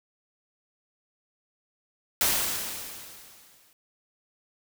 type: noise with exponential decay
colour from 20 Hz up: white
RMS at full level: -22 dBFS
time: 2.21-3.73 s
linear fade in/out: 1 ms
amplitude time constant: 330 ms
effects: none